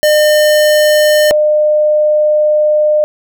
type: tone pair in turn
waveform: square / sine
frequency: 605 / 605 Hz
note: D#5 / D#5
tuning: -49 / -49 cents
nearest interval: unison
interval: 0 cents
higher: neither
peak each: -7 dBFS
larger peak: neither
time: 0.03-1.31 / 1.31-3.04 s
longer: second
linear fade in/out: 0 ms
effects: none